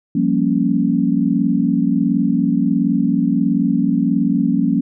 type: chord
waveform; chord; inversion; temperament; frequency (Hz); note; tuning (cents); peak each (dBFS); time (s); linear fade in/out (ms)
sine; G half-diminished seventh; third; equal; 174.61 / 196 / 233.1 / 277.2; F3 / G3 / Bb3 / Db4; 0 / 0 / 0 / 0; -20 / -20 / -18 / -18; 0.15-4.81; 5
effects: none